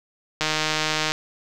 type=click train; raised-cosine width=0.2 ms; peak=-5 dBFS; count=111; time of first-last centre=0.41-1.12 s; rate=155 Hz; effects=none